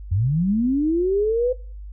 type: linear sweep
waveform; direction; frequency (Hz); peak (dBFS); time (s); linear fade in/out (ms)
sine; up; 82.41 to 510; -17; 0.11-1.53; 10
effects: noise-tail reverb RT60 0.4 s tail -21 dB re dry + added 50 Hz sine -33 dBFS peak until 1.92 s